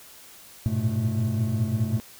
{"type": "tone cluster", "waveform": "triangle", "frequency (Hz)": [99.6, 109.8, 115.1, 124.5, 218], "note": ["G2", "A2", "A#2", "B2", "A3"], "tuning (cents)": [28, -3, -22, 14, -16], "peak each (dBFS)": -27, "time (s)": [0.66, 2], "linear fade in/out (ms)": 0, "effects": ["white hiss -48 dBFS RMS until 2.19 s"]}